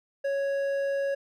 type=tone with hard clipping; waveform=triangle; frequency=554.4 Hz; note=C#5; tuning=in tune; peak=-27 dBFS; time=0.24-1.15 s; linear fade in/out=10 ms; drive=10 dB; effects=none